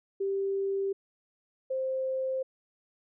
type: tone pair in turn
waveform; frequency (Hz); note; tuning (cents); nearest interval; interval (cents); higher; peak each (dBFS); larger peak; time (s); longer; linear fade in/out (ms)
sine; 392 / 524.6; G4 / C5; 0 / +4; perfect fourth; 504; second; -27 / -28; first; 0.2-0.93 / 1.7-2.43; neither; 10
effects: none